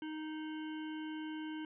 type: harmonic tone with a mistuned harmonic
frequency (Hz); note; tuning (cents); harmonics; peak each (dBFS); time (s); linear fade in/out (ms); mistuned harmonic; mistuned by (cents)
311.1; D#4; 0; 1 / 3 / 5 / 7 / 9 / 10; -40 / -52 / -52 / -58 / -59 / -56; 0.02-1.65; 2; 10; -28
effects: none